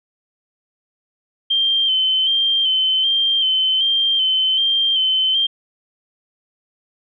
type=tone with vibrato; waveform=sine; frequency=3120 Hz; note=G7; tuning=9 cents flat; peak=-14 dBFS; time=1.5-5.47 s; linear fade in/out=10 ms; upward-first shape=square; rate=1.3 Hz; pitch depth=31 cents each way; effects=none